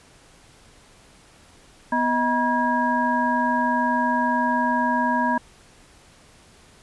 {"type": "tone cluster", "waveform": "sine", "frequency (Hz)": [246.7, 631, 960, 1642], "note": ["B3", "D#5", "B5", "G#6"], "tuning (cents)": [-2, 24, -49, -20], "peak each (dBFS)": [-24, -29, -21, -27], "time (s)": [1.92, 5.38], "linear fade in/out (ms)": 5, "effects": ["pink hiss -52 dBFS RMS until 6.82 s", "resampled to 24000 Hz"]}